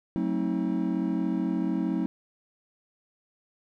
triangle chord, F# diminished seventh, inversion none, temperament just, 185 / 222 / 266.4 / 319.7 Hz, F#3 / A3 / C4 / Eb4, 0 / +16 / +31 / +47 cents, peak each -28 / -30 / -29 / -28 dBFS, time 0.16-2.06 s, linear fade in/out 0 ms, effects none

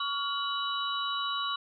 sine tone cluster, 1129 / 1403 / 2973 / 3880 Hz, C#6 / F6 / F#7 / B7, +31 / +8 / +8 / -31 cents, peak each -32 / -38 / -37 / -35 dBFS, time 0-1.56 s, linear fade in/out 5 ms, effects none

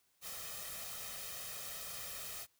white noise with comb filter, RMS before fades -45 dBFS, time 0.21-2.47 s, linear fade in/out 50 ms, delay 1.6 ms, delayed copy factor +0.7, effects white hiss -75 dBFS RMS until 2.59 s

